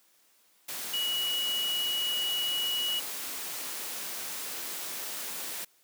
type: tone in noise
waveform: sine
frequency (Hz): 2919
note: F#7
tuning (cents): -24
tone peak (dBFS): -28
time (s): 0.93-3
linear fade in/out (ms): 10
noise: white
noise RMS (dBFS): -37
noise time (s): 0.68-5.65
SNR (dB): +6
effects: white hiss -65 dBFS RMS until 5.83 s + high-pass 200 Hz 12 dB/octave